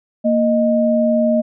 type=tone pair together; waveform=sine; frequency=232.2 / 619.9 Hz; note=A#3 / D#5; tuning=-7 / -7 cents; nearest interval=octave + perfect fourth; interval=1700 cents; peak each=-15 dBFS; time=0.24-1.42 s; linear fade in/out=20 ms; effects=none